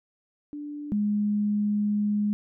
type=tone pair in turn; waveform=sine; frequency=293.7 / 207.7 Hz; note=D4 / G#3; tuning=0 / 0 cents; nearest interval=tritone; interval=600 cents; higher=first; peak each=-33 / -22 dBFS; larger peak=second; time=0.53-0.92 / 0.92-2.33 s; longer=second; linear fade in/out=0 ms; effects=none